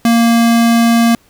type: tone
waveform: square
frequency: 232.2 Hz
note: A#3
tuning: 7 cents flat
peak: -8 dBFS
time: 0.05-1.15 s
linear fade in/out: 2 ms
effects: pink hiss -51 dBFS RMS until 1.29 s